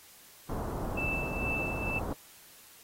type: low-pass noise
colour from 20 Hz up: pink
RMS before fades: -35 dBFS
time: 0.49-2.13 s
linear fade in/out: 2 ms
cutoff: 1100 Hz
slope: 24 dB/octave
type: tone with tremolo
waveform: sine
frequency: 2644 Hz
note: E7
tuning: 5 cents sharp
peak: -30 dBFS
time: 0.97-1.99 s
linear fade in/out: 5 ms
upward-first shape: triangle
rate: 2.2 Hz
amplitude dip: 70%
effects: white hiss -55 dBFS RMS until 2.83 s + AAC 48 kbps